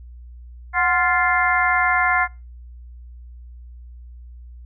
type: harmonic tone with a mistuned harmonic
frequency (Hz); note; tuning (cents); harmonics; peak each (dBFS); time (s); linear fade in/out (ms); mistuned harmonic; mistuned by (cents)
349.2; F4; 0; 2 / 3 / 4 / 5 / 6; -22 / -22 / -22 / -22 / -22; 0.73-2.28; 50; 2; +82
effects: noise-tail reverb RT60 0.3 s tail -26 dB re dry + added 60 Hz sine -37 dBFS peak until 4.65 s